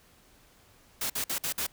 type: noise bursts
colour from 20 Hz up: white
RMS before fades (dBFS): -31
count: 5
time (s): 1.01-1.667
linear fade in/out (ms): 5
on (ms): 89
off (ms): 53
effects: pink hiss -60 dBFS RMS until 1.72 s